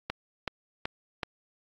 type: click train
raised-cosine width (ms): 0.3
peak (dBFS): -14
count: 4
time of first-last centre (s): 0.1-1.232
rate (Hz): 2.65
effects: AAC 64 kbps